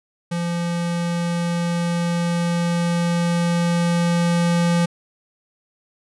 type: tone with level ramp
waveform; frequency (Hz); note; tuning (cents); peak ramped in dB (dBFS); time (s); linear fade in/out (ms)
square; 171.8; F3; -28; -22 to -16; 0.31-4.86; 10
effects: resampled to 24000 Hz